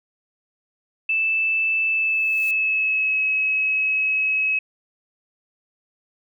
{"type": "tone with pitch glide", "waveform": "sine", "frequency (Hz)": [2637, 2565], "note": ["E7", "E7"], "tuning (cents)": [0, -48], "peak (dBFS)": -18, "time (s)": [1.09, 4.59], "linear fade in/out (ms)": 5, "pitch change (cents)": -48, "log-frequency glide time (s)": [1.86, 3.23]}
{"type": "noise with exponential growth", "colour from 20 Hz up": "blue", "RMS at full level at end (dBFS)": -37, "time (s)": [1.91, 2.51], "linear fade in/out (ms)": 2, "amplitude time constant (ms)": 130}
{"effects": []}